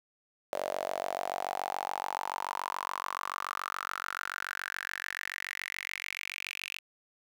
sawtooth tone with high-pass filter sweep, 47 Hz, F#1, 28 cents sharp, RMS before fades -37 dBFS, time 0.52-6.79 s, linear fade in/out 10 ms, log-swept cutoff 590 to 2600 Hz, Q 6.3, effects 10-bit

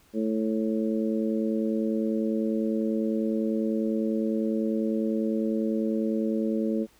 harmonic tone, 110 Hz, A2, in tune, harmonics 2 / 3 / 4 / 5, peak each -26 / -30 / -32 / -34 dBFS, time 0.13-6.87 s, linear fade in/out 50 ms, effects pink hiss -60 dBFS RMS until 6.99 s

